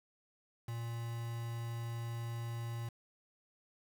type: tone with quantisation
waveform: triangle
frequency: 116.54 Hz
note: A#2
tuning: in tune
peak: -36 dBFS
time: 0.68-2.89 s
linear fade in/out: 5 ms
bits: 8
effects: none